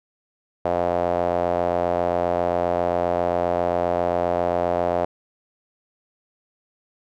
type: tone with band-pass filter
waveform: sawtooth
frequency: 87.5 Hz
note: F2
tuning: 4 cents sharp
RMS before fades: -22 dBFS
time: 0.65-5.05 s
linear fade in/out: 5 ms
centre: 640 Hz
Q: 3.8
effects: none